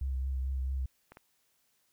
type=tone with vibrato; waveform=sine; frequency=65.9 Hz; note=C2; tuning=13 cents sharp; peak=-30 dBFS; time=0.01-0.86 s; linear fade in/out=5 ms; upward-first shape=triangle; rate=4.5 Hz; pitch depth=35 cents each way
type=clicks; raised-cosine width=0.5 ms; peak=-34 dBFS; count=2; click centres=1.12 / 1.171 s
effects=white hiss -73 dBFS RMS until 1.92 s